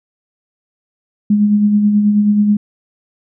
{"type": "tone with tremolo", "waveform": "sine", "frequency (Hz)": 207.7, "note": "G#3", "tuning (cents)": 0, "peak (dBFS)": -7, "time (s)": [1.3, 2.57], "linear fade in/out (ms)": 5, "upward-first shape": "sine", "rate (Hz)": 9.3, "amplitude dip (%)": 40, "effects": []}